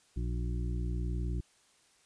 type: harmonic tone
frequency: 59.7 Hz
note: A#1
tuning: 42 cents sharp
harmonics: 1 / 2 / 3 / 5 / 6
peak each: -32 / -38 / -42 / -46 / -48 dBFS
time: 0.16-1.41 s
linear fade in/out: 10 ms
effects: white hiss -66 dBFS RMS until 2.05 s + resampled to 22050 Hz